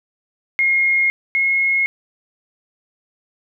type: tone pair in turn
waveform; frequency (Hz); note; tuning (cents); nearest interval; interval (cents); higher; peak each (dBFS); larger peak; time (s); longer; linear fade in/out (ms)
sine; 2145 / 2164; C7 / C#7; +42 / -42; unison; 16; second; -13 / -14; first; 0.59-1.1 / 1.35-1.86; neither; 0
effects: none